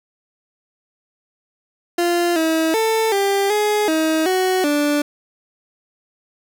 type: tone with pitch steps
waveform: 30% pulse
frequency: 346.8 / 321.8 / 445 / 396.7 / 419.6 / 317.1 / 371.9 / 292.8 Hz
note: F4 / E4 / A4 / G4 / G#4 / D#4 / F#4 / D4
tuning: -12 / -42 / +20 / +21 / +18 / +33 / +9 / -5 cents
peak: -13 dBFS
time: 1.98-5.02 s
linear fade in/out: 5 ms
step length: 380 ms
effects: none